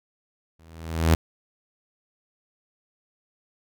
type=tone with exponential growth; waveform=sawtooth; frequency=81.4 Hz; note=E2; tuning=21 cents flat; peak=-10 dBFS; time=0.59-1.15 s; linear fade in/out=5 ms; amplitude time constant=120 ms; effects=none